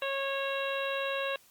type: harmonic tone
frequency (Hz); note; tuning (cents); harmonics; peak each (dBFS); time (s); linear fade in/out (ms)
548; C#5; -20; 1 / 2 / 3 / 4 / 5 / 6 / 7; -33 / -38 / -38 / -46 / -37 / -46 / -42; 0.02-1.36; 2
effects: white hiss -61 dBFS RMS until 1.5 s + Opus 48 kbps